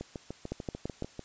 two click trains, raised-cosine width 2 ms, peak -20 / -24 dBFS, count 4 / 9, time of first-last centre 0.52-1.023 / 0.01-1.193 s, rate 5.96 / 6.76 Hz, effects white hiss -56 dBFS RMS until 1.24 s + resampled to 16000 Hz

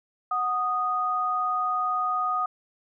sine tone pair together, 737 / 1239.5 Hz, F#5 / D#6, -7 / -7 cents, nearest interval major sixth, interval 900 cents, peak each -30 / -24 dBFS, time 0.31-2.46 s, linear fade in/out 5 ms, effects none

